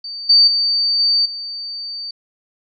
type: tone with level steps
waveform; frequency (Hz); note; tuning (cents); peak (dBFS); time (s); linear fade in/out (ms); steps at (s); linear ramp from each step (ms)
sine; 4600; D8; -37; -26 / -7 / -14 / -12 / -25; 0.04-2.11; 5; 0.29 / 0.47 / 0.99 / 1.25; 10
effects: none